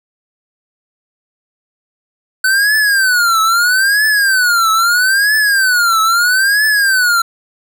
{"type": "tone with vibrato", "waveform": "square", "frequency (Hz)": 1505, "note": "F#6", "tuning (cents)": 29, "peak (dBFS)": -10, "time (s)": [2.44, 7.22], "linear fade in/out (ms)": 5, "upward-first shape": "triangle", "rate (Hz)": 0.77, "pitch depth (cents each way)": 260, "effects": []}